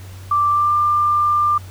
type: tone with pitch glide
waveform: sine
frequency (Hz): 1174.7 to 1192.5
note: D6 to D6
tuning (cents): 0 to +26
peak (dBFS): -13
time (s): 0.31-1.58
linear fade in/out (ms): 5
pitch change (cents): +26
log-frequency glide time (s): 0.5-0.74
effects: added 94 Hz sine -33 dBFS peak until 1.7 s + pink hiss -44 dBFS RMS until 1.7 s